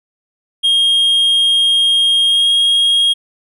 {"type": "tone with pitch glide", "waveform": "triangle", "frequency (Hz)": [3240, 3264], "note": ["G#7", "G#7"], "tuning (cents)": [-43, -31], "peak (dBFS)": -8, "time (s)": [0.63, 3.14], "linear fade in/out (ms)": 20, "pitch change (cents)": 12, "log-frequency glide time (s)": [2.27, 2.49], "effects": []}